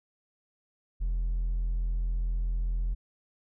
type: tone with hard clipping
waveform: sine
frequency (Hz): 42.31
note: E1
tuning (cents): +46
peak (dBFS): -27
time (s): 1-2.95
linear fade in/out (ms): 20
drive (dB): 2
effects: none